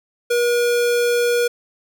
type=tone; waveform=square; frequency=480 Hz; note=B4; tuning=49 cents flat; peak=-16 dBFS; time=0.3-1.48 s; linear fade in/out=10 ms; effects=none